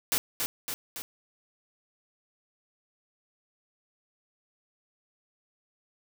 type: noise with echo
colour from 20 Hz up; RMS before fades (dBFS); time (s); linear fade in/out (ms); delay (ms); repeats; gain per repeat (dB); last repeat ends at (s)
white; -26; 0.12-0.18; 0; 280; 3; -4; 1.02
effects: none